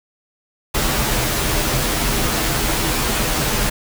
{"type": "noise with comb filter", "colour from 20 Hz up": "pink", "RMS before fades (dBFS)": -19, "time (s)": [0.74, 3.7], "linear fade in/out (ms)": 10, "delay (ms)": 11, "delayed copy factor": -0.6, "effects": []}